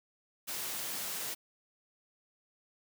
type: high-pass noise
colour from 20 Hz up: white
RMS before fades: -38 dBFS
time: 0.47-1.35 s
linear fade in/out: 20 ms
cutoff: 120 Hz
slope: 12 dB/octave
effects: none